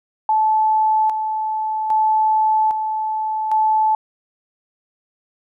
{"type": "tone with tremolo", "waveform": "sine", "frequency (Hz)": 869, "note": "A5", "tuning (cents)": -22, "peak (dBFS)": -13, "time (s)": [0.29, 3.95], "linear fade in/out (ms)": 2, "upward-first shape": "square", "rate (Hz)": 0.62, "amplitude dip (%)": 50, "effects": []}